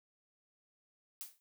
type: noise with exponential decay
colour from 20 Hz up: blue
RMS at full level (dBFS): -41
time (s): 1.21-1.4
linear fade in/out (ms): 0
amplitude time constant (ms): 41
effects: none